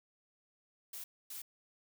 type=noise bursts at uneven times; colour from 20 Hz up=blue; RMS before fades=-45 dBFS; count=2; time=0.93-1.04 / 1.3-1.42 s; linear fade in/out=5 ms; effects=none